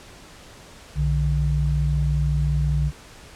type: tone pair together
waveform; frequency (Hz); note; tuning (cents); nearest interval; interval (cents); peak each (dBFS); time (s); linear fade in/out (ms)
sine; 61.97 / 147.4; B1 / D3; +7 / +7; octave + minor third; 1500; -21; 0.95-2.92; 50
effects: pink hiss -45 dBFS RMS until 3.35 s + low-pass 9000 Hz 12 dB/octave